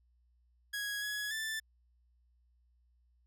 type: tone with pitch steps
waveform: sawtooth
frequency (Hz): 1660 / 1681 / 1764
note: G#6 / G#6 / A6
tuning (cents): -1 / +20 / +4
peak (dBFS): -32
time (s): 0.73-1.6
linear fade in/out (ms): 10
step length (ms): 290
effects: added 60 Hz sine -67 dBFS peak until 3.26 s